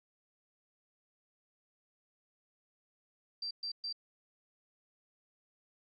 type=tone bursts; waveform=sine; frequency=4699 Hz; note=D8; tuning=in tune; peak=-36 dBFS; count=3; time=3.42-3.927 s; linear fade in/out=5 ms; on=89 ms; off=120 ms; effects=none